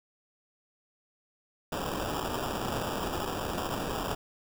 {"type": "noise with sample-and-hold", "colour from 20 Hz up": "blue", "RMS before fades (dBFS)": -33, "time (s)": [1.72, 4.15], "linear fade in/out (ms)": 5, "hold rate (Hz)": 2100, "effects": []}